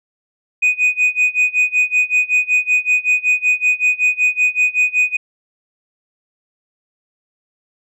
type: tone with tremolo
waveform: sine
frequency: 2489 Hz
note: D#7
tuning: in tune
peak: -7 dBFS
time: 0.62-5.17 s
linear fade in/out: 10 ms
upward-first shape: sine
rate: 5.3 Hz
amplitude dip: 95%
effects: tanh soft clip ceiling -9 dBFS